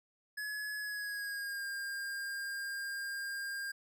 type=tone with pitch glide; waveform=square; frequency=1696 to 1606.4 Hz; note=G#6 to G6; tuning=+36 to +42 cents; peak=-38 dBFS; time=0.37-3.72 s; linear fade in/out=10 ms; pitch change=-94 cents; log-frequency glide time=0.78-1.64 s; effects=none